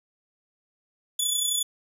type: tone with amplitude modulation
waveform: 15% pulse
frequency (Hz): 3445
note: A7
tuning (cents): -37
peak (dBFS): -14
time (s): 1.19-1.63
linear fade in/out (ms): 5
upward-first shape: sine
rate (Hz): 31.1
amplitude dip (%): 50
effects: resampled to 32000 Hz + 9-bit